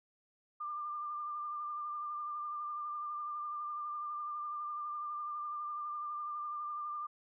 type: tone with vibrato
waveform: sine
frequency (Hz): 1193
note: D6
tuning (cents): +27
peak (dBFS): -37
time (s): 0.6-7.07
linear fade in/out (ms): 10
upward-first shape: triangle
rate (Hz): 12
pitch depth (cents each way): 30
effects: none